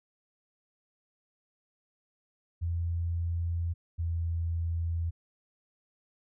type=tone pair in turn; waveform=sine; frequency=84.9 / 83.73 Hz; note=F2 / E2; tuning=-48 / +28 cents; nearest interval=unison; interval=24 cents; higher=first; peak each=-28 dBFS; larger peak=neither; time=2.61-3.74 / 3.98-5.11 s; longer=neither; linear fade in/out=20 ms; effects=none